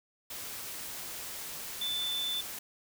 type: tone in noise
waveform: sine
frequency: 3520 Hz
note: A7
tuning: in tune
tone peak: -31 dBFS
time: 1.81-2.41 s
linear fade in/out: 5 ms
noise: white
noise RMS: -41 dBFS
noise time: 0.3-2.59 s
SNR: +7 dB
effects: none